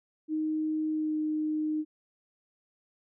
sine tone with pitch glide, 311.1 to 307.9 Hz, D#4 to D#4, 0 to -18 cents, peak -27 dBFS, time 0.28-1.85 s, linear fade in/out 50 ms, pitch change -18 cents, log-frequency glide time 0.91-1.16 s, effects none

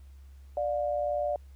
sine tone pair together, 590.3 / 712 Hz, D5 / F5, +9 / +33 cents, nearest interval minor third, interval 324 cents, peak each -28 / -32 dBFS, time 0.57-1.36 s, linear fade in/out 2 ms, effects added 68 Hz sine -47 dBFS peak until 1.55 s + pink hiss -68 dBFS RMS until 1.55 s

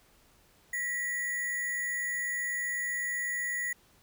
sine tone with sample-and-hold, 1944 Hz, B6, 28 cents flat, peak -30 dBFS, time 0.73-3.73 s, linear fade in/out 5 ms, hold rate 8820 Hz, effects pink hiss -63 dBFS RMS until 4.02 s

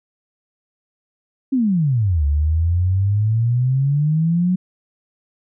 sine exponential two-way sweep, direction down then up, 277.2 to 70.7 to 185.8 Hz, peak -14 dBFS, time 1.52-4.56 s, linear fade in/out 10 ms, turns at 2.25 s, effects none

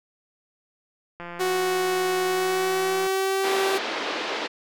click train, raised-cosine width 0.5 ms, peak -22 dBFS, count 324, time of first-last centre 1.2-3.067 s, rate 173 Hz
sawtooth tone with pitch glide, 370 to 387.5 Hz, F#4 to G4, 0 to -20 cents, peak -18 dBFS, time 1.39-3.79 s, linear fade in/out 20 ms, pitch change +80 cents, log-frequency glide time 2.26-3.47 s
pink band-pass noise, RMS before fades -29 dBFS, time 3.43-4.48 s, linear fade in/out 20 ms, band 320 to 4500 Hz, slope 24 dB/octave
effects none

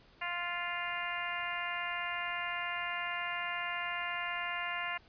harmonic tone, 349.2 Hz, F4, in tune, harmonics 2 / 3 / 4 / 5 / 6 / 7 / 8, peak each -43 / -41 / -43 / -41 / -40 / -45 / -43 dBFS, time 0.21-4.98 s, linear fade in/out 10 ms, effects pink hiss -62 dBFS RMS until 5.08 s + resampled to 11025 Hz

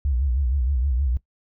sine tone with vibrato, 65.41 Hz, C2, in tune, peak -19 dBFS, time 0.05-1.17 s, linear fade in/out 0 ms, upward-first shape sine, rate 6.4 Hz, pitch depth 170 cents each way, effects noise-tail reverb RT60 0.1 s tail -19 dB re dry

